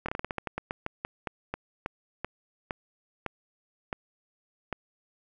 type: slowing click train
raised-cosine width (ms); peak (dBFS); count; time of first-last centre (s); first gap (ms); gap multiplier
0.5; -16; 21; 0.06-4.727; 25; 1.2
effects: none